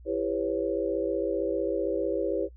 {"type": "chord", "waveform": "sine", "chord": "C# half-diminished seventh", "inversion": "first", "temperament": "just", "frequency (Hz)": [332.6, 399.1, 498.9, 554.4], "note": ["E4", "G4", "B4", "C#5"], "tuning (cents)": [16, 31, 17, 0], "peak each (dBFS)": -31, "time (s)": [0.05, 2.49], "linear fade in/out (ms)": 50, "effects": ["noise-tail reverb RT60 0.1 s tail -20 dB re dry", "added 60 Hz sine -46 dBFS peak until 2.56 s"]}